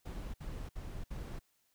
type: noise bursts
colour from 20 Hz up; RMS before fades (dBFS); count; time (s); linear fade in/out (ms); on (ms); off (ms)
brown; -42; 4; 0.05-1.393; 10; 290; 61
effects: white hiss -75 dBFS RMS until 1.74 s